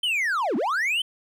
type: linear two-way sweep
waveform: triangle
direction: down then up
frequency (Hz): 3136 to 200.8 to 3136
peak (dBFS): -20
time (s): 0.03-1.02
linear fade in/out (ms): 5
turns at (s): 0.56
effects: none